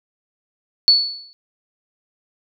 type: tone with exponential decay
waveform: sine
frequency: 4435 Hz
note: C#8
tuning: in tune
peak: -6 dBFS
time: 0.88-1.33 s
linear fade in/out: 0 ms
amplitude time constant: 96 ms
effects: none